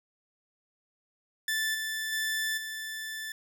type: tone with level steps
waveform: sawtooth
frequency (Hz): 1758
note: A6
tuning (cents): -2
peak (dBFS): -24 / -28 / -25 / -32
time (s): 1.48-3.32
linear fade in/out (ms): 2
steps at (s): 1.74 / 2.12 / 2.57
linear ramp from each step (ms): 10
effects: none